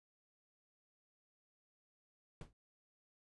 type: noise with exponential decay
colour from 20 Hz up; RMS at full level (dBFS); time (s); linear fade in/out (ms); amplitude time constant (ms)
brown; -42; 2.41-2.53; 1; 26
effects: resampled to 24000 Hz